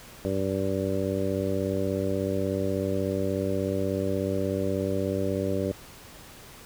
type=harmonic tone; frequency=96.5 Hz; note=G2; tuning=27 cents flat; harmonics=1 / 2 / 3 / 4 / 5 / 6; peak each=-32 / -32 / -32 / -32 / -32 / -32 dBFS; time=0.25-5.72 s; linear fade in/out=0 ms; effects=pink hiss -47 dBFS RMS until 6.65 s